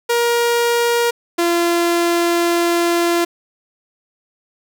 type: tone pair in turn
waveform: sawtooth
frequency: 472.7 / 342.8 Hz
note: A#4 / F4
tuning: +24 / -32 cents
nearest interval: tritone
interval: 556 cents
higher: first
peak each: -10 dBFS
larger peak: neither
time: 0.09-1.11 / 1.38-3.25 s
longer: second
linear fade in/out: 10 ms
effects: none